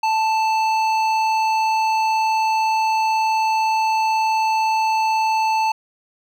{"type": "tone with hard clipping", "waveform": "triangle", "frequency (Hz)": 881, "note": "A5", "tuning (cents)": 2, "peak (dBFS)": -18, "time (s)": [0.03, 5.72], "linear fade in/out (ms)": 5, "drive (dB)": 15, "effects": []}